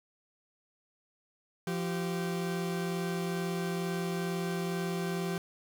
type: tone pair together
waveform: 40% pulse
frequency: 172.39 / 387 Hz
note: F3 / G4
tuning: -22 / -22 cents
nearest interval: octave + major second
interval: 1400 cents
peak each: -32 / -35 dBFS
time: 1.67-5.38 s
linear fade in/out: 2 ms
effects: none